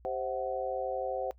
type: harmonic tone with a mistuned harmonic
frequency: 130.81 Hz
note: C3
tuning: in tune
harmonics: 3 / 4 / 5 / 6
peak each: -40 / -34 / -39 / -36 dBFS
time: 0.05-1.31 s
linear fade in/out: 0 ms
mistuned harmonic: 6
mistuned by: -86 cents
effects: noise-tail reverb RT60 0.1 s tail -21 dB re dry + added 60 Hz sine -55 dBFS peak until 1.38 s